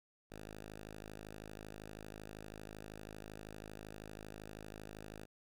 5% pulse tone, 52.7 Hz, G#1, 26 cents sharp, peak -37 dBFS, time 0.3-5.26 s, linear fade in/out 20 ms, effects none

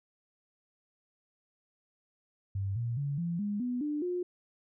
sine tone with pitch steps, 98 / 117.9 / 141.83 / 170.63 / 205.3 / 246.9 / 297.1 / 357.4 Hz, G2 / A#2 / C#3 / F3 / G#3 / B3 / D4 / F4, 0 / +20 / +40 / -40 / -20 / 0 / +20 / +40 cents, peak -30 dBFS, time 2.55-4.23 s, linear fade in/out 5 ms, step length 210 ms, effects none

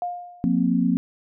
sine tone with exponential decay, 708 Hz, F5, 23 cents sharp, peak -22 dBFS, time 0.02-0.67 s, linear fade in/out 1 ms, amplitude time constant 140 ms
sine chord, F suspended fourth, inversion none, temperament equal with one note detuned, 178.9 / 233.1 / 261.6 Hz, F3 / Bb3 / C4, +42 / 0 / 0 cents, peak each -22 dBFS, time 0.44-0.97 s, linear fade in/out 0 ms
effects none

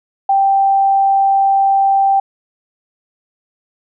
sine tone, 784 Hz, G5, in tune, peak -9 dBFS, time 0.29-2.2 s, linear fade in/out 5 ms, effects none

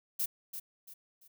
violet noise with echo, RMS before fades -32 dBFS, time 0.19-0.26 s, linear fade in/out 10 ms, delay 340 ms, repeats 3, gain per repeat -9 dB, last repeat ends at 1.28 s, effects none

